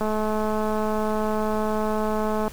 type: click train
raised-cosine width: 1 ms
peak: -13 dBFS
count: 532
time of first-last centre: 0.01-2.48 s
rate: 215 Hz
effects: added 60 Hz sine -41 dBFS peak until 2.52 s + pink hiss -43 dBFS RMS until 2.52 s